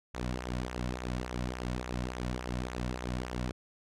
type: tone with flanger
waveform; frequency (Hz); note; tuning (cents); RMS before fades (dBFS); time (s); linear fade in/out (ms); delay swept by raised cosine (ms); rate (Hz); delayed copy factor
sawtooth; 61.9; B1; +5; -36; 0.14-3.52; 5; 0.21 to 2.51; 3.5; -0.65
effects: low-pass 8000 Hz 12 dB/octave